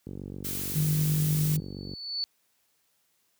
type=click train; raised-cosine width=3 ms; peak=-25 dBFS; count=90; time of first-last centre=0.07-1.936 s; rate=47.7 Hz
type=noise; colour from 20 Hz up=blue; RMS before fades=-34 dBFS; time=0.44-1.57 s; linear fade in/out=10 ms
type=tone; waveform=sine; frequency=152.9 Hz; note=D#3; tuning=30 cents flat; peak=-23 dBFS; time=0.75-1.6 s; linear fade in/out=10 ms
type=tone with exponential growth; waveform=sine; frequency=4468 Hz; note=C#8; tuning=13 cents sharp; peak=-26 dBFS; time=1.41-2.24 s; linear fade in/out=0 ms; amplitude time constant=180 ms
effects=white hiss -71 dBFS RMS until 3.39 s + high-pass 60 Hz 12 dB/octave